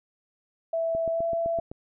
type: tone with pitch glide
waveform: sine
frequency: 659.3 to 668.9 Hz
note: E5 to E5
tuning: 0 to +25 cents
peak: -24 dBFS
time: 0.73-1.6 s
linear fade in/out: 5 ms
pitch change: +25 cents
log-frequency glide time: 1.12-1.23 s
type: click train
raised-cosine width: 2 ms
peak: -24 dBFS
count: 7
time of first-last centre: 0.95-1.715 s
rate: 7.84 Hz
effects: none